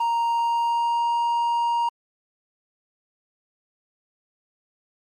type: tone with pitch glide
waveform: triangle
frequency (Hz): 932.3 to 940.4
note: A#5 to A#5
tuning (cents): 0 to +15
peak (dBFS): -18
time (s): 0-1.89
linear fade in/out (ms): 5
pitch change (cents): +15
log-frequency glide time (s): 0.26-1.17
effects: Opus 24 kbps